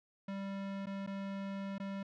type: tone with dropouts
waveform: square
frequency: 196.2 Hz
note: G3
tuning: 2 cents sharp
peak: -39 dBFS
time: 0.28-2.03 s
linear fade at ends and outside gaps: 5 ms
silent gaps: 0.859-0.868 / 1.065-1.073 / 1.782-1.799 s
effects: low-pass 3000 Hz 12 dB/octave